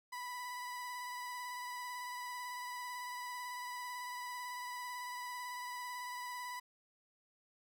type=tone with vibrato; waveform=30% pulse; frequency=987.8 Hz; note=B5; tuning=in tune; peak=-39 dBFS; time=0.12-6.6 s; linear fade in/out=10 ms; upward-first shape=sine; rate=18 Hz; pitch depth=21 cents each way; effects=12-bit